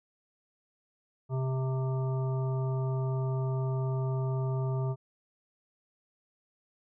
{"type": "harmonic tone with a mistuned harmonic", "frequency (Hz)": 130.81, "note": "C3", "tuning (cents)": 0, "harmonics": [1, 3, 5, 7, 9], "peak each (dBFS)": [-28, -38, -42, -45, -47], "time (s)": [1.29, 4.96], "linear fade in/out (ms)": 50, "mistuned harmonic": 3, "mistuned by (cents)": 18, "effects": []}